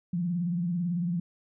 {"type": "tone with vibrato", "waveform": "sine", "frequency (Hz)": 174, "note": "F3", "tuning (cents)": -6, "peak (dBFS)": -26, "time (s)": [0.13, 1.2], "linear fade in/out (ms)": 5, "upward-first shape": "sine", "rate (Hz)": 18, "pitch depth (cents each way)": 87, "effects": []}